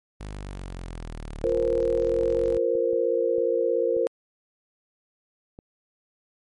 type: linear two-way sweep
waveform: sawtooth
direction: down then up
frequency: 52.1 to 36.58 to 46.36 Hz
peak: -30 dBFS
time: 0.2-2.58 s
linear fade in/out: 10 ms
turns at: 1.37 s
type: chord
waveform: sine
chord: F suspended fourth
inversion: none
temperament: equal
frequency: 349.2 / 466.2 / 523.3 Hz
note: F4 / Bb4 / C5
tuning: 0 / 0 / 0 cents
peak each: -28 / -23 / -25 dBFS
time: 1.44-4.07 s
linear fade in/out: 0 ms
type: clicks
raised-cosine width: 2 ms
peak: -29 dBFS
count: 5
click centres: 2.753 / 2.932 / 3.382 / 3.967 / 5.589 s
effects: MP3 48 kbps